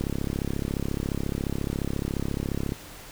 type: click train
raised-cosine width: 3 ms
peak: -15 dBFS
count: 94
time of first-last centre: 0.01-2.721 s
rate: 34.3 Hz
effects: pink hiss -44 dBFS RMS until 3.11 s